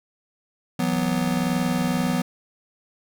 square chord, E suspended second, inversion none, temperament just, 164.81 / 185.42 / 247.2 Hz, E3 / F#3 / B3, 0 / +4 / +2 cents, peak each -28 / -26 / -25 dBFS, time 0.79-2.22 s, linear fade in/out 5 ms
click train, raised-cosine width 2 ms, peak -27 dBFS, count 39, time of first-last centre 0.93-2.133 s, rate 31.6 Hz
effects none

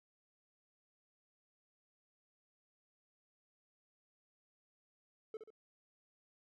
triangle tone with echo, 437 Hz, A4, 12 cents flat, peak -39 dBFS, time 5.34-5.37 s, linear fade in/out 2 ms, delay 67 ms, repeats 2, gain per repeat -7 dB, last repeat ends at 5.504 s, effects none

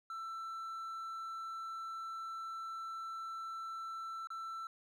triangle tone with dropouts, 1334 Hz, E6, 20 cents sharp, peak -39 dBFS, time 0.1-4.67 s, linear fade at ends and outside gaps 2 ms, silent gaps 4.272-4.303 s, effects none

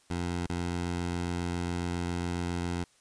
15% pulse tone with dropouts, 87.31 Hz, F2, in tune, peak -24 dBFS, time 0.1-2.84 s, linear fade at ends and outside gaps 5 ms, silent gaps 0.467-0.495 s, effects white hiss -64 dBFS RMS until 3 s + resampled to 22050 Hz

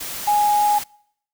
sine tone in noise, 830.6 Hz, G#5, in tune, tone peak -14 dBFS, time 0.27-0.79 s, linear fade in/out 10 ms, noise white, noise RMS -30 dBFS, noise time 0-0.84 s, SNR +13 dB, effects noise-tail reverb RT60 0.7 s tail -26 dB re dry

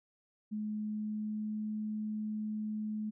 sine tone with pitch glide, 212.6 to 214 Hz, G#3 to A3, +41 to -48 cents, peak -34 dBFS, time 0.51-3.11 s, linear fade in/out 20 ms, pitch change +11 cents, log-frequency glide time 0.81-1.69 s, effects none

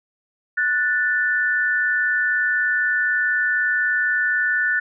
sine tone pair together, 1475.2 / 1768 Hz, F#6 / A6, -6 / +8 cents, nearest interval minor third, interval 314 cents, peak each -20 dBFS, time 0.57-4.8 s, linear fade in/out 10 ms, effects none

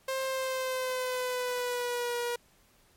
sawtooth tone with pitch glide, 529 to 479.5 Hz, C5 to A#4, +19 to +49 cents, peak -26 dBFS, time 0.08-2.36 s, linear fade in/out 5 ms, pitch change -170 cents, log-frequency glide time 0.26-2.17 s, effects pink hiss -64 dBFS RMS until 2.96 s + MP3 64 kbps

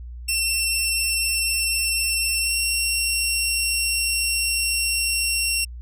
15% pulse tone with pitch glide, 2704 to 2734 Hz, E7 to F7, +43 to -37 cents, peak -13 dBFS, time 0.28-5.65 s, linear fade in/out 10 ms, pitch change +20 cents, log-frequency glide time 2.4-2.54 s, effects added 60 Hz sine -33 dBFS peak until 5.81 s

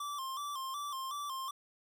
square tone with vibrato, 1108.7 Hz, C#6, in tune, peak -38 dBFS, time 0-1.51 s, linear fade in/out 5 ms, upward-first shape square, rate 2.7 Hz, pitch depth 81 cents each way, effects 13-bit

